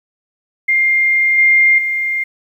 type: tone with level steps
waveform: sine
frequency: 2111 Hz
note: C7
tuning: 15 cents sharp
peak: -10 / -7 / -15 dBFS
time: 0.68-2.24 s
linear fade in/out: 10 ms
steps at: 1.38 / 1.78 s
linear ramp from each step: 5 ms
effects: 8-bit